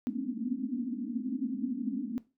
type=band-pass noise; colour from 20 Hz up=pink; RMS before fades=-34 dBFS; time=0.07-2.18 s; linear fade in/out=0 ms; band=220 to 280 Hz; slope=96 dB/octave; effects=noise-tail reverb RT60 0.3 s tail -18 dB re dry